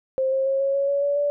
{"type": "tone with pitch steps", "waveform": "sine", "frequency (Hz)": [527, 534, 541.2, 548.4, 555.8, 563.2, 570.7, 578.4], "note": ["C5", "C5", "C#5", "C#5", "C#5", "C#5", "D5", "D5"], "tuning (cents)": [12, 35, -42, -19, 4, 27, -50, -27], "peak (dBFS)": -19, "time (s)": [0.18, 1.3], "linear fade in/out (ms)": 0, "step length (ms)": 140, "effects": []}